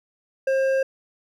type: tone with hard clipping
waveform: triangle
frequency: 534 Hz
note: C5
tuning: 35 cents sharp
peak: -20 dBFS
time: 0.47-0.83 s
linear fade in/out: 5 ms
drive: 11 dB
effects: none